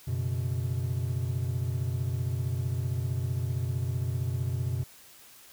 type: chord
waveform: triangle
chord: F# suspended fourth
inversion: none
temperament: just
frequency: 92.5 / 123.33 / 138.75 Hz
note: F#2 / B2 / C#3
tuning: 0 / -2 / +2 cents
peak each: -30 / -28 / -34 dBFS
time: 0.07-4.84 s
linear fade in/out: 10 ms
effects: white hiss -53 dBFS RMS until 5.52 s